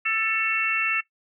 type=harmonic tone with a mistuned harmonic; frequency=441.6 Hz; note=A4; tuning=6 cents sharp; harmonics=3 / 4 / 5 / 6; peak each=-29 / -30 / -27 / -25 dBFS; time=0.05-1.01 s; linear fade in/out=10 ms; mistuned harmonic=6; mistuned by=+25 cents; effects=noise-tail reverb RT60 0.1 s tail -17 dB re dry